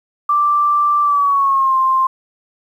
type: tone with pitch glide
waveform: sine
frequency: 1174.7 to 1052.6 Hz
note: D6 to C6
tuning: 0 to +10 cents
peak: -11 dBFS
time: 0.29-2.07 s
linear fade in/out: 5 ms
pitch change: -190 cents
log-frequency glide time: 1.02-1.76 s
effects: 8-bit